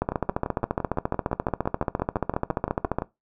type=two click trains; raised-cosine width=1 ms; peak=-9 / -13 dBFS; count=44 / 18; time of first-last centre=0.02-2.986 / 0.12-3.021 s; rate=14.5 / 5.86 Hz; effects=noise-tail reverb RT60 0.2 s tail -18 dB re dry